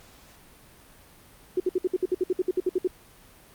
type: tone bursts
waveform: sine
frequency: 366.5 Hz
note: F#4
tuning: 16 cents flat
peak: -20 dBFS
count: 15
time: 1.57-2.875 s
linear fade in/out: 5 ms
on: 31 ms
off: 60 ms
effects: pink hiss -53 dBFS RMS until 3.54 s + Opus 48 kbps